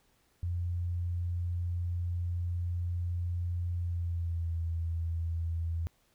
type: tone with pitch glide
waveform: sine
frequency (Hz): 87.31 to 83.08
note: F2 to E2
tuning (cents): 0 to +14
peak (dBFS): -30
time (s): 0.43-5.87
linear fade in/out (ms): 0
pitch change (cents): -86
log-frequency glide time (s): 3.77-4.57
effects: pink hiss -70 dBFS RMS until 6.14 s